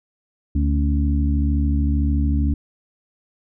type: harmonic tone with a mistuned harmonic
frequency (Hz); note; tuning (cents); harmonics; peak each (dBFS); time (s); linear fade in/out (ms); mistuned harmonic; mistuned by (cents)
73.42; D2; 0; 1 / 2 / 3 / 4; -17 / -28 / -26 / -25; 0.55-2.54; 5; 4; -69
effects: none